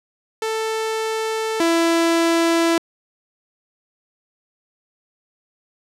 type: tone pair in turn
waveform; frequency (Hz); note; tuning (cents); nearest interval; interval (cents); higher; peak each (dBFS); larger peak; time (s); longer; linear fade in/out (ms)
sawtooth; 442.2 / 333.5; A4 / E4; +9 / +20; perfect fourth; 489; first; -17 / -11; second; 0.42-1.6 / 1.6-2.78; neither; 2
effects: low-pass 10000 Hz 12 dB/octave